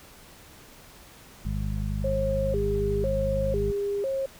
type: harmonic tone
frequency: 51.1 Hz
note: G#1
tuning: 27 cents flat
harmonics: 1 / 2 / 3 / 4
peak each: -29 / -32 / -34 / -35 dBFS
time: 1.45-3.72 s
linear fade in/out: 5 ms
type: tone with vibrato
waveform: sine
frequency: 466.2 Hz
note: A#4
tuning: in tune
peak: -25 dBFS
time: 2.04-4.26 s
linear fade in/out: 5 ms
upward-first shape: square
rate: 1 Hz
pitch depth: 250 cents each way
effects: pink hiss -50 dBFS RMS until 4.39 s